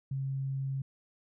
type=tone; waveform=sine; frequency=135.3 Hz; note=C#3; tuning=42 cents flat; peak=-31 dBFS; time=0.11-0.82 s; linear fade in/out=5 ms; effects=none